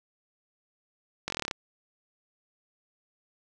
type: slowing click train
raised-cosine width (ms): 0.2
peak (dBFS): -13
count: 10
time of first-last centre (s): 1.28-1.512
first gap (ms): 21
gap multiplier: 1.05
effects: none